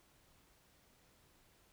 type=silence; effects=pink hiss -69 dBFS RMS until 1.72 s